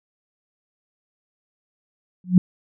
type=tone with exponential growth; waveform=sine; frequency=181.5 Hz; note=F#3; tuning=33 cents flat; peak=-5 dBFS; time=2.24-2.38 s; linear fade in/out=2 ms; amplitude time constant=29 ms; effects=none